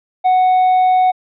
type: tone with hard clipping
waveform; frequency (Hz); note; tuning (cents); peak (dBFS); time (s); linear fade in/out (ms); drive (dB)
sine; 740; F#5; 0; -10; 0.24-1.12; 20; 2
effects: resampled to 11025 Hz